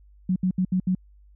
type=tone bursts at uneven times; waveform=sine; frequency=184.5 Hz; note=F#3; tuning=5 cents flat; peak=-19 dBFS; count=5; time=0.29-0.36 / 0.43-0.51 / 0.58-0.65 / 0.72-0.8 / 0.87-0.95 s; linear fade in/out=5 ms; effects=added 50 Hz sine -50 dBFS peak until 1.35 s